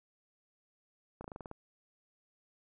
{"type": "slowing click train", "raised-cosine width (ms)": 1, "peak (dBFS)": -30, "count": 8, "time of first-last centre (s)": [1.21, 1.514], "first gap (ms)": 33, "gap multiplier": 1.09, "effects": []}